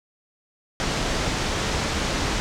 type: low-pass noise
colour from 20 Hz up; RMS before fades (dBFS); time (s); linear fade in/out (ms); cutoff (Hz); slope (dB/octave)
pink; -25; 0.8-2.4; 0; 7000; 24
effects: none